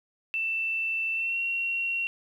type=tone with pitch glide; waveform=sine; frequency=2667 to 2737 Hz; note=E7 to F7; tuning=+20 to -36 cents; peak=-26 dBFS; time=0.34-2.07 s; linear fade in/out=0 ms; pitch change=+44 cents; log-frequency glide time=1.14-1.38 s; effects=10-bit